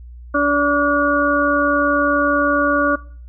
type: harmonic tone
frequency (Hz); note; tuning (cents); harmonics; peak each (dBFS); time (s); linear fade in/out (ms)
288.3; D4; -32; 1 / 2 / 4 / 5; -19 / -19 / -19 / -19; 0.34-2.96; 10
effects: noise-tail reverb RT60 0.5 s tail -21 dB re dry + added 60 Hz sine -34 dBFS peak until 3.28 s